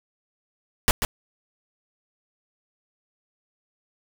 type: noise with echo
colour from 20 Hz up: pink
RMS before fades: -17 dBFS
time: 0.88-0.91 s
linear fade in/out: 0 ms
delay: 140 ms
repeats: 1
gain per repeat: -7 dB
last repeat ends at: 1.05 s
effects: none